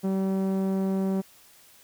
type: tone with low-pass filter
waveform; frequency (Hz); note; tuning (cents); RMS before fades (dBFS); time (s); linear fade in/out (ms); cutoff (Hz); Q
sawtooth; 191.9; G3; -37; -26; 0.03-1.22; 20; 610; 0.57
effects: white hiss -55 dBFS RMS until 1.83 s